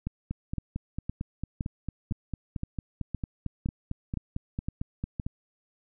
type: two click trains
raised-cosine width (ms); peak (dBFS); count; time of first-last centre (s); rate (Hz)
5; -18 / -19; 11 / 23; 0.07-5.198 / 0.31-5.265; 1.95 / 4.44
effects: none